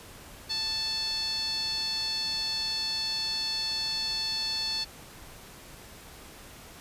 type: tone with band-pass filter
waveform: sawtooth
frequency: 880 Hz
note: A5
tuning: in tune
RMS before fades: -31 dBFS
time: 0.49-4.85 s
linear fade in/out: 20 ms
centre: 4400 Hz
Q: 7.1
effects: pink hiss -48 dBFS RMS until 6.8 s + resampled to 32000 Hz